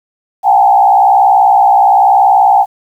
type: tone with frequency modulation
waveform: sine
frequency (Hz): 801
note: G5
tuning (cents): +37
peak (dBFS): -4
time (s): 0.43-2.66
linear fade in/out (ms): 50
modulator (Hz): 61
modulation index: 1.2
effects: 7-bit